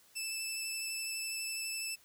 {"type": "tone with vibrato", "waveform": "15% pulse", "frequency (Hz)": 2637, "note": "E7", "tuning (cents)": 0, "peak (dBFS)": -29, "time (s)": [0.15, 1.96], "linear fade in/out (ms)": 20, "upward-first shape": "sine", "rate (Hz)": 12, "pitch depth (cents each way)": 11, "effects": ["white hiss -64 dBFS RMS until 2.04 s"]}